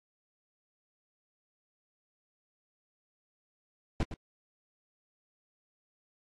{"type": "noise with echo", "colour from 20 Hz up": "brown", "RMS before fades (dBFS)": -26, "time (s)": [4, 4.03], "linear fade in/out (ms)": 2, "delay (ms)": 110, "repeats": 1, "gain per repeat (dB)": -11, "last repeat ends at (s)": 4.14, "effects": ["low-pass 7000 Hz 12 dB/octave", "AAC 32 kbps"]}